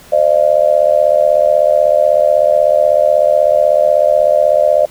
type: tone with amplitude modulation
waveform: sine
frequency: 601 Hz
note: D5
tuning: 40 cents sharp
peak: -3 dBFS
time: 0.12-4.86 s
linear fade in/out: 10 ms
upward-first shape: sine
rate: 76.2 Hz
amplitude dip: 100%
effects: pink hiss -40 dBFS RMS until 4.9 s